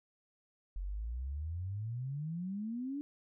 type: exponential sweep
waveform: sine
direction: up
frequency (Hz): 43.65 to 294.2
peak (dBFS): -36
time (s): 0.76-3.01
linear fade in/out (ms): 0
effects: none